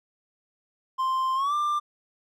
triangle tone with pitch glide, 1046.5 to 1188.3 Hz, C6 to D6, 0 to +20 cents, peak -21 dBFS, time 0.98-1.8 s, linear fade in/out 20 ms, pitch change +220 cents, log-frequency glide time 1.35-1.54 s, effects none

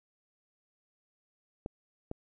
clicks, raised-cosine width 2 ms, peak -23 dBFS, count 2, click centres 1.661 / 2.114 s, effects none

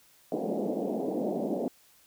pink band-pass noise, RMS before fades -31 dBFS, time 0.32-1.68 s, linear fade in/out 0 ms, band 190 to 710 Hz, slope 48 dB/octave, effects white hiss -61 dBFS RMS until 2.06 s

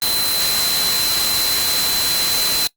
sine tone in noise, 4066 Hz, B7, 50 cents sharp, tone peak -19 dBFS, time 0.02-2.67 s, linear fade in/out 0 ms, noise white, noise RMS -20 dBFS, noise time 0.02-2.67 s, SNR -2 dB, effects noise-tail reverb RT60 0.1 s tail -21 dB re dry + Opus 32 kbps

